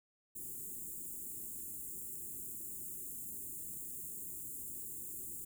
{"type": "band-stop noise", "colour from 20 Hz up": "white", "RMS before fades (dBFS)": -45, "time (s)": [0.35, 5.45], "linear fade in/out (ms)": 10, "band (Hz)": [410, 7000], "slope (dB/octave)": 96, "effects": []}